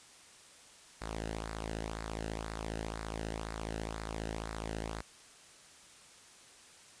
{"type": "tone with flanger", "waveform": "sawtooth", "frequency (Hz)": 54.7, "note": "A1", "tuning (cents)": -9, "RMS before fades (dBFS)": -40, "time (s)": [1.01, 5.02], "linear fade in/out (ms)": 10, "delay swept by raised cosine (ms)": [0.32, 0.9], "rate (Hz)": 2, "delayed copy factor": -0.65, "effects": ["white hiss -57 dBFS RMS until 7 s", "resampled to 22050 Hz"]}